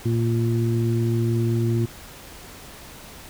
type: harmonic tone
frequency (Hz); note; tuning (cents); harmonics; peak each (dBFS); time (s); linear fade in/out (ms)
115.7; A#2; -13; 1 / 2 / 3; -20 / -27 / -26; 0.05-1.86; 10
effects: pink hiss -42 dBFS RMS until 3.29 s